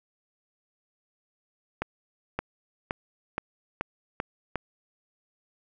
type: accelerating click train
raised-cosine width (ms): 0.5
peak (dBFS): -13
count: 7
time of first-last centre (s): 1.82-4.557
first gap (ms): 570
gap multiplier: 0.91
effects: none